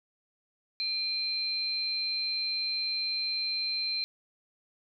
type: tone pair together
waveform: sine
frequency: 2414 / 4122 Hz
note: D7 / C8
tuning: +47 / -27 cents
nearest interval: major sixth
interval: 926 cents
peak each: -38 / -29 dBFS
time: 0.8-4.04 s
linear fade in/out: 0 ms
effects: none